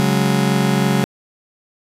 35% pulse chord, C# suspended fourth, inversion none, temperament just, 138.59 / 184.79 / 207.9 Hz, C#3 / F#3 / G#3, 0 / -2 / +2 cents, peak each -17 dBFS, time 0-1.04 s, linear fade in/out 0 ms, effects resampled to 32000 Hz

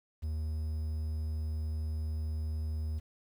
triangle tone with quantisation, 77.78 Hz, D#2, in tune, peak -30 dBFS, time 0.22-3 s, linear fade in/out 20 ms, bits 10, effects none

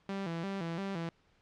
sawtooth tone with vibrato, 180.8 Hz, F#3, 40 cents flat, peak -31 dBFS, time 0.09-1.09 s, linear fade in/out 2 ms, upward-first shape square, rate 2.9 Hz, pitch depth 140 cents each way, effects pink hiss -69 dBFS RMS until 1.41 s + low-pass 4000 Hz 12 dB/octave

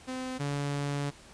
sawtooth tone pair in turn, 257.2 / 142.9 Hz, C4 / D3, -30 / -47 cents, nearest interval minor seventh, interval 1017 cents, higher first, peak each -30 / -26 dBFS, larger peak second, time 0.07-0.39 / 0.39-1.11 s, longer second, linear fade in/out 20 ms, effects pink hiss -53 dBFS RMS until 1.33 s + resampled to 22050 Hz

